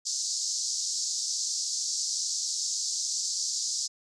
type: band-pass noise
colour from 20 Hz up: white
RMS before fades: -31 dBFS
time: 0.05-3.88 s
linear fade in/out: 20 ms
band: 4500 to 7300 Hz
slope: 48 dB/octave
effects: none